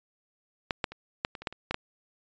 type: clicks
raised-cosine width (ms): 0.3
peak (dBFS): -11 / -11 / -26 / -10 / -23 / -27 / -13 / -27 / -14 / -12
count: 10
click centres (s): 0.708 / 0.842 / 0.92 / 1.249 / 1.352 / 1.42 / 1.472 / 1.526 / 1.71 / 1.744
effects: resampled to 16000 Hz